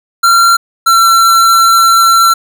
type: tone pair in turn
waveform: square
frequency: 1371 / 1352.1 Hz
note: F6 / E6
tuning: -32 / +44 cents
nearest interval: unison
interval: 24 cents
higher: first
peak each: -5 dBFS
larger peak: neither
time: 0.23-0.57 / 0.86-2.34 s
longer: second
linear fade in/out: 10 ms
effects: none